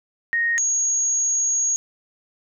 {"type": "tone pair in turn", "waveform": "sine", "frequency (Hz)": [1863, 6622], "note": ["A#6", "G#8"], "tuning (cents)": [-2, -6], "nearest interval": "octave + minor seventh", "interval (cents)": 2196, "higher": "second", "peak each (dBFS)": -18, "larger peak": "neither", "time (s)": [[0.33, 0.58], [0.58, 1.76]], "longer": "second", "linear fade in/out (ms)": 0, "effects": []}